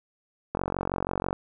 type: click train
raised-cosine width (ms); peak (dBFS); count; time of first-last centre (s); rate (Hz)
1; -13; 37; 0.55-1.329; 46.2
effects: none

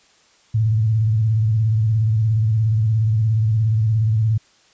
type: tone with vibrato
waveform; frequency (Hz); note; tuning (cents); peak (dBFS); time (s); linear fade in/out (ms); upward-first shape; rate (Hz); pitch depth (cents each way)
sine; 110; A2; 0; -14; 0.54-4.38; 10; square; 17; 62
effects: white hiss -55 dBFS RMS until 4.73 s + resampled to 16000 Hz

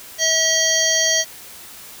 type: harmonic tone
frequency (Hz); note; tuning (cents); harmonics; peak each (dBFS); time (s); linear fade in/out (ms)
644; E5; -41; 1 / 3 / 5 / 7 / 9 / 10; -24 / -22 / -23 / -22 / -20 / -22; 0.18-1.25; 50
effects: white hiss -39 dBFS RMS until 2 s

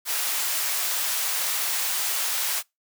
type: high-pass noise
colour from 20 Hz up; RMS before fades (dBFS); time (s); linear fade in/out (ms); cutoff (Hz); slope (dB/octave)
white; -26; 0.05-2.63; 50; 720; 12
effects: noise-tail reverb RT60 0.2 s tail -25 dB re dry

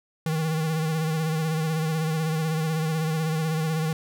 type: tone with vibrato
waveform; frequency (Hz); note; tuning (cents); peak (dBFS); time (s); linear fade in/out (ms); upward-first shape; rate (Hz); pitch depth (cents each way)
square; 158.7; D#3; +35; -24; 0.26-3.93; 2; sine; 16; 44
effects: none

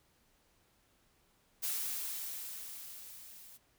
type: noise with level ramp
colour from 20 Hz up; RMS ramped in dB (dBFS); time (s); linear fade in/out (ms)
blue; -35 to -55; 1.62-3.58; 20
effects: pink hiss -71 dBFS RMS until 3.78 s

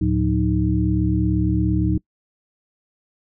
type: tone cluster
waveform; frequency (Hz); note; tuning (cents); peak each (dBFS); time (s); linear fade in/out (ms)
sine; 73.7 / 111.2 / 179.7 / 310.6; D2 / A2 / F3 / D#4; +7 / +19 / +50 / -3; -22; 0.01-1.98; 5
effects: noise-tail reverb RT60 0.1 s tail -25 dB re dry

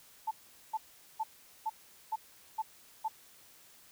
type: tone bursts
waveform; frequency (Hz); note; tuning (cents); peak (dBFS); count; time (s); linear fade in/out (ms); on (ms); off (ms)
sine; 880; A5; 0; -30; 7; 0.27-3.084; 10; 42; 420
effects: white hiss -59 dBFS RMS until 3.91 s

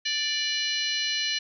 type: harmonic tone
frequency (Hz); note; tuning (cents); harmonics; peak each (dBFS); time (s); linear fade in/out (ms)
587.3; D5; 0; 3 / 4 / 5 / 6 / 7 / 8 / 9 / 10; -34 / -34 / -30 / -41 / -29 / -42 / -41 / -37; 0.05-1.39; 10
effects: none

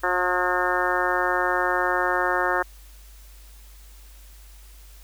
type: harmonic tone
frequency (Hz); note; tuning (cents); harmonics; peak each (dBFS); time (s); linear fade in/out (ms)
180; F#3; -47; 2 / 3 / 4 / 5 / 6 / 7 / 8 / 9 / 10; -29 / -29 / -29 / -29 / -29 / -29 / -29 / -29 / -29; 0.03-2.63; 10
effects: added 50 Hz sine -44 dBFS peak until 5.03 s + white hiss -53 dBFS RMS until 5.03 s

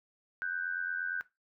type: tone pair together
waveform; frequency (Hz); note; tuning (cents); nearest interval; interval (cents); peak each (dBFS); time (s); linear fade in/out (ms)
sine; 1490 / 1578.6; F#6 / G6; +12 / +12; minor second; 100; -34 / -36; 0.42-1.21; 0
effects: noise-tail reverb RT60 0.2 s tail -17 dB re dry

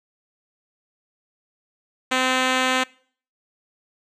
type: tone with low-pass filter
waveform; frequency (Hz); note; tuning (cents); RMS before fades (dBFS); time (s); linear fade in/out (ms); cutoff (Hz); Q
5% pulse; 257.7; C4; -26; -21; 2.11-2.84; 10; 6600; 0.81
effects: noise-tail reverb RT60 0.5 s tail -23 dB re dry

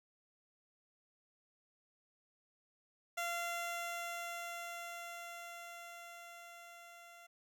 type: tone with level ramp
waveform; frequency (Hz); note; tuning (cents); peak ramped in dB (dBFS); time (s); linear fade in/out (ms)
15% pulse; 688; F5; -26; -30 to -49; 3.17-7.27; 10
effects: none

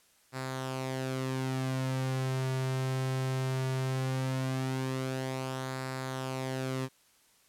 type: tone with flanger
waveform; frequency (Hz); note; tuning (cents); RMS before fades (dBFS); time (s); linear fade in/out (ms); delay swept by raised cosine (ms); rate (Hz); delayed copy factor
sawtooth; 131.1; C3; +4; -33; 0.32-6.89; 50; 0.32 to 4.22; 0.18; -0.5
effects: white hiss -65 dBFS RMS until 7.48 s + low-pass 12000 Hz 12 dB/octave

